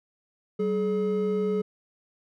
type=tone pair together; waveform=triangle; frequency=191.67 / 424.6 Hz; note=G3 / G#4; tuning=-39 / +38 cents; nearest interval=octave + major second; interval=1377 cents; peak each=-26 / -23 dBFS; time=0.59-1.62 s; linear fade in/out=10 ms; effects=none